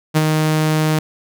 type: tone with ADSR envelope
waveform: sawtooth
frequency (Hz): 155.56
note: D#3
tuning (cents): 0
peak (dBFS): -6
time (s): 0.14-0.99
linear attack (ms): 28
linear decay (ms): 35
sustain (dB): -4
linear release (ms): 3
effects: none